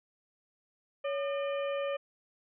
harmonic tone with a mistuned harmonic, 604 Hz, D5, 48 cents sharp, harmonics 1 / 2 / 3 / 4 / 5, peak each -31 / -41 / -46 / -45 / -48 dBFS, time 1.04-1.97 s, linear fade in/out 10 ms, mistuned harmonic 1, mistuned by -130 cents, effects none

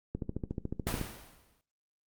click train, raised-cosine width 3 ms, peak -21 dBFS, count 13, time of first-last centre 0.15-1.013 s, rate 13.9 Hz
pink noise with exponential decay, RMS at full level -33 dBFS, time 0.87-1.61 s, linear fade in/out 0 ms, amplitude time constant 160 ms
effects noise-tail reverb RT60 0.4 s tail -19 dB re dry + Opus 48 kbps

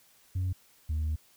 sine tone pair in turn, 92.1 / 77.45 Hz, F#2 / D#2, -7 / -7 cents, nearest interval minor third, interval 300 cents, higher first, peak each -25 dBFS, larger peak neither, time 0.35-0.53 / 0.89-1.16 s, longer second, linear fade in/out 10 ms, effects tanh soft clip ceiling -26 dBFS + white hiss -62 dBFS RMS until 1.36 s

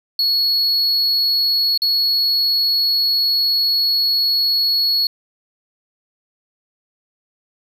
triangle tone with dropouts, 4359 Hz, C#8, 30 cents flat, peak -13 dBFS, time 0.19-5.07 s, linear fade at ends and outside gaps 2 ms, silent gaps 1.776-1.819 s, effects 9-bit

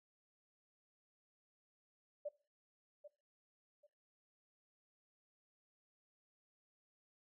sine tone with echo, 587.3 Hz, D5, in tune, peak -39 dBFS, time 2.25-2.29 s, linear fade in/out 10 ms, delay 790 ms, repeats 2, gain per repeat -12 dB, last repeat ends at 3.87 s, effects noise-tail reverb RT60 0.4 s tail -20 dB re dry

